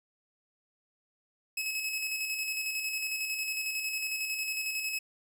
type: tone with tremolo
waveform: sawtooth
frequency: 2575 Hz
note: E7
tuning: 41 cents flat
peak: -27 dBFS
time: 1.57-4.99 s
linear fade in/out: 5 ms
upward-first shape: square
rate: 11 Hz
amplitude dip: 35%
effects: none